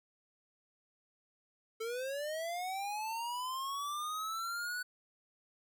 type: linear sweep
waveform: square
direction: up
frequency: 440 to 1491 Hz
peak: -37 dBFS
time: 1.8-4.83 s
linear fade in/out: 10 ms
effects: none